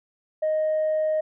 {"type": "tone", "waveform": "sine", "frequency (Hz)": 622.3, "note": "D#5", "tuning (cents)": 0, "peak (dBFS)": -19, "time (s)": [0.42, 1.21], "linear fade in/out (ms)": 10, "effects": ["tanh soft clip ceiling -18 dBFS"]}